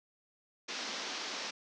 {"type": "band-pass noise", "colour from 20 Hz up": "white", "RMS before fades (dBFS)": -40, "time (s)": [0.68, 1.51], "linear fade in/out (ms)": 10, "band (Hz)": [200, 6000], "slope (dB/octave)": 48, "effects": []}